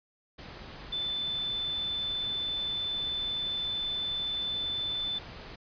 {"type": "tone in noise", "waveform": "sine", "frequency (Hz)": 3520, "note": "A7", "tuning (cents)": 0, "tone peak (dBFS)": -30, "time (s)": [0.92, 5.19], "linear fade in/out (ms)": 10, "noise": "pink", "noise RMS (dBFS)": -45, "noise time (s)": [0.38, 5.56], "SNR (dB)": 12, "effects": ["resampled to 11025 Hz"]}